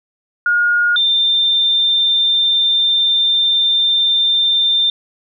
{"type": "tone pair in turn", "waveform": "sine", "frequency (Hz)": [1431, 3589], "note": ["F6", "A7"], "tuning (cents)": [42, 34], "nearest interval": "octave + major third", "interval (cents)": 1592, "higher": "second", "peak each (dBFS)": [-11, -11], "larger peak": "neither", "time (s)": [[0.46, 0.96], [0.96, 4.9]], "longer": "second", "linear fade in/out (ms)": 2, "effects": []}